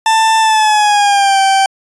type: tone with pitch glide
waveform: 40% pulse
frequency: 888 to 777.5 Hz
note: A5 to G5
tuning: +16 to -14 cents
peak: -7 dBFS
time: 0.06-1.66 s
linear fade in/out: 2 ms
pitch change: -230 cents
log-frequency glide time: 0.4-1.4 s
effects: resampled to 22050 Hz